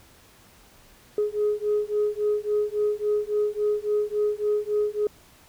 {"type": "beating tone pair", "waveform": "sine", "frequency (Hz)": [417.2, 420.8], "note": ["G#4", "G#4"], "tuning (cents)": [8, 23], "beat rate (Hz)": 3.6, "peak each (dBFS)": -24, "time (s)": [1.18, 5.07], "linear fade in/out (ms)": 2, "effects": ["tanh soft clip ceiling -16 dBFS", "pink hiss -54 dBFS RMS until 5.48 s"]}